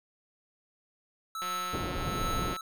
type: tone with tremolo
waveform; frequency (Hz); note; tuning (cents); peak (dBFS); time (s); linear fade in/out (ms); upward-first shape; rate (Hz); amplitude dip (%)
square; 1312; E6; -9; -32; 1.35-2.61; 2; triangle; 1.3; 70
type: click train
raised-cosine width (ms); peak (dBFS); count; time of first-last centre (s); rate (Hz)
0.3; -24; 207; 1.42-2.564; 180
type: low-pass noise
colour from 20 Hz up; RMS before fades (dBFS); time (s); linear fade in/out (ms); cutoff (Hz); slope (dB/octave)
pink; -34; 1.73-2.54; 2; 610; 12
effects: none